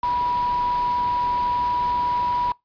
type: tone in noise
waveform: sine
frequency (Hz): 976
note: B5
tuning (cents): -21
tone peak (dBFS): -20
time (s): 0.03-2.52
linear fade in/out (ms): 2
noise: pink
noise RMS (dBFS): -36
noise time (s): 0.03-2.52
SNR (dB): +13
effects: noise-tail reverb RT60 0.2 s tail -25 dB re dry + resampled to 11025 Hz